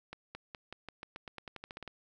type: accelerating click train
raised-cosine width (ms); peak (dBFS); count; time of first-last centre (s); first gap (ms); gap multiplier
0.3; -27; 16; 0.13-1.877; 220; 0.9
effects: none